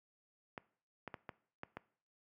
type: clicks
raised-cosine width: 0.5 ms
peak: -28 dBFS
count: 6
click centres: 0.578 / 1.077 / 1.142 / 1.292 / 1.634 / 1.77 s
effects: noise-tail reverb RT60 0.5 s tail -20 dB re dry + high-pass 100 Hz 12 dB/octave